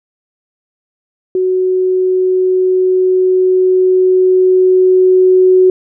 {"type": "tone with level ramp", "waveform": "sine", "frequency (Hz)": 370.8, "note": "F#4", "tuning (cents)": 4, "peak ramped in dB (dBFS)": [-10, -4], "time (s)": [1.35, 5.7], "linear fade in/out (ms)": 2, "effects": []}